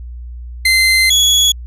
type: tone pair in turn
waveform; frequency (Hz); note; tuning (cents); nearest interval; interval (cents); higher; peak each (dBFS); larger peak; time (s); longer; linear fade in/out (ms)
30% pulse; 2073 / 3368; C7 / G#7; -17 / +24; minor sixth; 841; second; -6; neither; 0.65-1.1 / 1.1-1.52; first; 5
effects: added 60 Hz sine -26 dBFS peak until 1.66 s + resampled to 32000 Hz